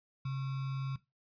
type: tone with sample-and-hold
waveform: sine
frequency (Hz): 134.4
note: C3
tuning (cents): +47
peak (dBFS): -33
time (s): 0.25-0.96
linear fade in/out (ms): 5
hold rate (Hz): 1225
effects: noise-tail reverb RT60 0.2 s tail -17 dB re dry + resampled to 11025 Hz